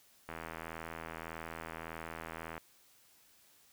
click train, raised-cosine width 0.5 ms, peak -27 dBFS, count 188, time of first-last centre 0.29-2.579 s, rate 81.7 Hz, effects white hiss -65 dBFS RMS until 3.72 s

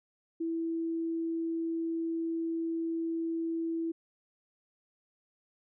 sine tone, 329.6 Hz, E4, in tune, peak -30 dBFS, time 0.4-3.92 s, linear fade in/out 10 ms, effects none

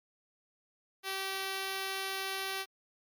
5% pulse tone, 385.9 Hz, G4, 27 cents flat, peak -23 dBFS, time 1.03-2.66 s, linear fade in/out 50 ms, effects MP3 96 kbps

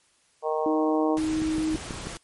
harmonic tone, 155.4 Hz, D#3, 2 cents flat, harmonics 3 / 4 / 5 / 6 / 7, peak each -27 / -29 / -31 / -33 / -34 dBFS, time 0.42-1.19 s, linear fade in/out 50 ms
sine tone with pitch glide, 311.8 to 314.3 Hz, D#4 to D#4, +4 to +18 cents, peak -23 dBFS, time 0.66-1.76 s, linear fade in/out 2 ms, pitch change +14 cents, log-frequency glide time 0.92-1.42 s
pink noise, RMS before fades -37 dBFS, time 1.17-2.17 s, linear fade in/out 0 ms
click train, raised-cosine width 3 ms, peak -20 dBFS, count 5, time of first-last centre 1.42-2.07 s, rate 6.15 Hz
effects white hiss -64 dBFS RMS until 2.23 s + MP3 48 kbps

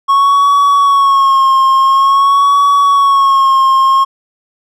triangle tone with vibrato, 1099 Hz, C#6, 15 cents flat, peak -4 dBFS, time 0.08-4.05 s, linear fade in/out 20 ms, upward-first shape sine, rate 0.48 Hz, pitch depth 49 cents each way, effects none

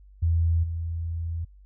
sine tone with level steps, 83.2 Hz, E2, 17 cents sharp, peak -19 / -27 dBFS, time 0.22-1.45 s, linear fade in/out 10 ms, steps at 0.63 s, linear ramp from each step 10 ms, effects added 49 Hz sine -48 dBFS peak until 1.65 s

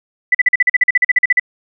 sine tone bursts, 1989 Hz, B6, 12 cents sharp, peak -7 dBFS, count 16, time 0.32-1.397 s, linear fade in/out 5 ms, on 27 ms, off 43 ms, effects none

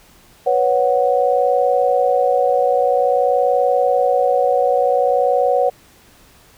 sine chord, B suspended second, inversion none, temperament equal, 493.9 / 554.4 / 740 Hz, B4 / C#5 / F#5, 0 / 0 / 0 cents, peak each -17 dBFS, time 0.46-5.7 s, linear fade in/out 10 ms, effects pink hiss -49 dBFS RMS until 6.57 s

